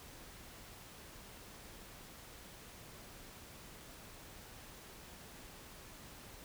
silence, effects pink hiss -54 dBFS RMS until 6.44 s

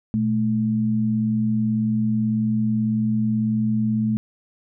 sine tone pair together, 119.1 / 217.3 Hz, A#2 / A3, +38 / -21 cents, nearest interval minor seventh, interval 1041 cents, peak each -25 / -19 dBFS, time 0.14-4.17 s, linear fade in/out 0 ms, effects none

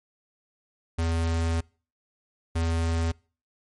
square tone bursts at uneven times, 82.7 Hz, E2, 6 cents sharp, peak -24 dBFS, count 2, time 0.98-1.61 / 2.55-3.12 s, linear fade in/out 10 ms, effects noise-tail reverb RT60 0.4 s tail -25 dB re dry + MP3 48 kbps

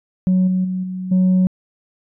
sine tone with level steps, 185 Hz, F#3, in tune, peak -10 / -14 / -19 / -23 / -9 dBFS, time 0.27-1.47 s, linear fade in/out 0 ms, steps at 0.47 / 0.64 / 0.83 / 1.11 s, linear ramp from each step 10 ms, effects tanh soft clip ceiling -10 dBFS

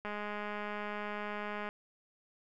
click train, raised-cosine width 0.5 ms, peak -25 dBFS, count 342, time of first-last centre 0.05-1.689 s, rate 208 Hz, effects none

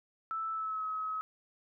sine tone with pitch glide, 1318 to 1279 Hz, E6 to D#6, -1 to +47 cents, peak -33 dBFS, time 0.31-1.21 s, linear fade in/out 0 ms, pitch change -52 cents, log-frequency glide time 0.52-0.85 s, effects none

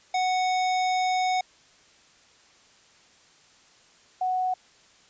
square / sine tone pair in turn, 740 / 740 Hz, F#5 / F#5, 0 / 0 cents, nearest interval unison, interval 0 cents, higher neither, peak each -23 dBFS, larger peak neither, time 0.14-1.41 / 4.21-4.54 s, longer first, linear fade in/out 5 ms, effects white hiss -57 dBFS RMS until 5.09 s + resampled to 16000 Hz

